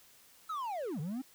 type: linear two-way sweep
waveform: triangle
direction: down then up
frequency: 1337 to 138.3 to 275.2 Hz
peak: -33 dBFS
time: 0.49-1.22 s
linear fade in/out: 10 ms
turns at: 1 s
effects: white hiss -61 dBFS RMS until 1.34 s